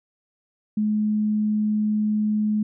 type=tone; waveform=sine; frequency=212.4 Hz; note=G#3; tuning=39 cents sharp; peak=-19 dBFS; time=0.77-2.63 s; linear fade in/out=5 ms; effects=none